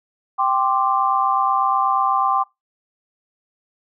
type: chord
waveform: sine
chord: G suspended fourth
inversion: none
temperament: equal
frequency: 784 / 1046.5 / 1174.7 Hz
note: G5 / C6 / D6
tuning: 0 / 0 / 0 cents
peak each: -20 dBFS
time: 0.38-2.44 s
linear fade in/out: 20 ms
effects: noise-tail reverb RT60 0.2 s tail -23 dB re dry